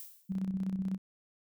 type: noise with exponential decay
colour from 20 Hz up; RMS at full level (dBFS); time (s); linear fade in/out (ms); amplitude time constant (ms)
violet; -44; 0-0.42; 0; 90
type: tone with tremolo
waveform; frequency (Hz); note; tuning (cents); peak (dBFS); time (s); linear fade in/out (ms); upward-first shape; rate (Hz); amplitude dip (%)
sine; 190; F#3; +46; -29; 0.29-0.98; 20; square; 16; 50
effects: none